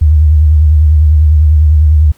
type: tone with vibrato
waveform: sine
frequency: 76.4 Hz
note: D#2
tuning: 31 cents flat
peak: -3 dBFS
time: 0.01-2.12 s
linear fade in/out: 10 ms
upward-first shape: sine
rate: 10 Hz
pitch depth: 72 cents each way
effects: pink hiss -48 dBFS RMS until 2.17 s